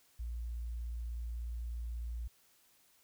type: tone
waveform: sine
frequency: 58.27 Hz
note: A#1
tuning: in tune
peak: -37 dBFS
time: 0.19-2.28 s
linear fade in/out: 10 ms
effects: white hiss -68 dBFS RMS until 3.03 s